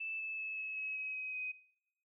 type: tone with pitch steps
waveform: sine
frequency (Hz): 2637 / 2619 / 2601 / 2583 / 2565 / 2547 / 2530 / 2512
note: E7 / E7 / E7 / E7 / E7 / D#7 / D#7 / D#7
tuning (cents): 0 / -12 / -24 / -36 / -48 / +40 / +28 / +16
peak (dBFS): -38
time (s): 0-1.52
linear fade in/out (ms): 10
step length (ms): 190
effects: noise-tail reverb RT60 0.9 s tail -21 dB re dry